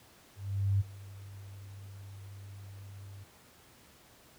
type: tone with ADSR envelope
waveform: sine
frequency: 98.8 Hz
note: G2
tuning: 14 cents sharp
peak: -23 dBFS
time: 0.35-3.24 s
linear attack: 450 ms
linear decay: 22 ms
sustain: -21 dB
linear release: 10 ms
effects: pink hiss -59 dBFS RMS until 4.38 s + high-pass 60 Hz 12 dB/octave